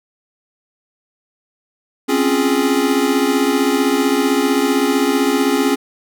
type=chord; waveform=square; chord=Db major seventh; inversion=third; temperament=equal; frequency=261.6 / 277.2 / 349.2 / 415.3 Hz; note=C4 / Db4 / F4 / Ab4; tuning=0 / 0 / 0 / 0 cents; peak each=-20 / -18 / -23 / -20 dBFS; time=2.08-5.76 s; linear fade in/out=20 ms; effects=none